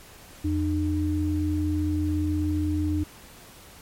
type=tone pair together; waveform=sine; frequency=85.1 / 303.3 Hz; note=F2 / D#4; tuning=-44 / -44 cents; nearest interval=octave + minor seventh; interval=2200 cents; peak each=-25 / -25 dBFS; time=0.44-3.04 s; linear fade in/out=10 ms; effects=pink hiss -48 dBFS RMS until 3.81 s + MP3 64 kbps